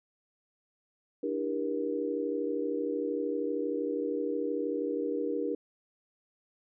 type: chord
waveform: sine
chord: E half-diminished seventh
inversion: third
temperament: just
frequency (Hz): 296.7 / 329.6 / 395.6 / 474.7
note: D4 / E4 / G4 / Bb4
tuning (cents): +18 / 0 / +16 / +31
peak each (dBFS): -34 / -39 / -35 / -33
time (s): 1.23-5.55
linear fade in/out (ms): 5
effects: none